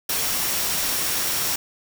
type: tone in noise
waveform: sine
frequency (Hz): 5588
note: F8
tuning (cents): 0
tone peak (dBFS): -33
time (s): 0.09-1.56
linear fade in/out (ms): 5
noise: white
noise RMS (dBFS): -24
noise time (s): 0.09-1.56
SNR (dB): -12
effects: none